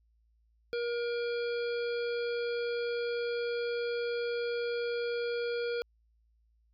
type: harmonic tone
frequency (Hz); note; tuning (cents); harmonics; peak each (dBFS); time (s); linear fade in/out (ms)
474.9; A#4; +32; 1 / 3 / 5 / 7 / 9 / 10; -31 / -41 / -45 / -48 / -50 / -51; 0.73-5.82; 0
effects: added 56 Hz sine -66 dBFS peak until 6.73 s